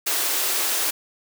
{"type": "high-pass noise", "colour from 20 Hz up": "white", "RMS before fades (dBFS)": -23, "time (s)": [0.06, 0.91], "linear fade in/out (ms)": 10, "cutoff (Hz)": 290, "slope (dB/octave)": 96, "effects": []}